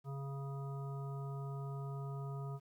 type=harmonic tone; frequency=138.1 Hz; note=C#3; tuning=6 cents flat; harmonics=1 / 3 / 5 / 7 / 9; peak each=-40 / -51 / -54 / -56 / -54 dBFS; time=0.04-2.6 s; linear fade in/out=50 ms; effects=12-bit